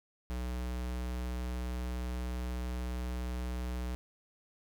square tone, 61.6 Hz, B1, 4 cents flat, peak -35 dBFS, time 0.3-3.95 s, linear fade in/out 0 ms, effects none

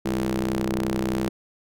sawtooth ring-modulated tone, 63.1 Hz, B1, 38 cents sharp, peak -16 dBFS, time 0.05-1.29 s, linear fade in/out 10 ms, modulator 268 Hz, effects none

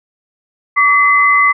sine tone pair together, 1142.7 / 2036 Hz, D6 / C7, -48 / -48 cents, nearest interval minor seventh, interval 1000 cents, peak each -10 dBFS, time 0.76-1.53 s, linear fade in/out 20 ms, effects none

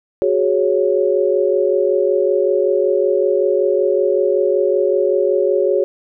sine chord, F# suspended second, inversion none, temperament equal, 370 / 415.3 / 554.4 Hz, F#4 / G#4 / C#5, 0 / 0 / 0 cents, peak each -17 dBFS, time 0.22-5.84 s, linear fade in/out 0 ms, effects none

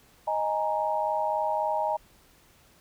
sine chord, D# suspended fourth, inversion none, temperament just, 622.3 / 829.7 / 933.4 Hz, D#5 / G#5 / A#5, 0 / -2 / +2 cents, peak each -29 dBFS, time 0.27-1.97 s, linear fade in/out 10 ms, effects pink hiss -59 dBFS RMS until 2.8 s

